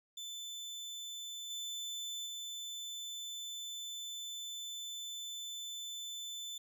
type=tone with level steps; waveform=30% pulse; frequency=3520 Hz; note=A7; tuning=in tune; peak=-40 / -37 / -39 dBFS; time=0.17-6.58 s; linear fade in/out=5 ms; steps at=1.5 / 2.26 s; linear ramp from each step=5 ms; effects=none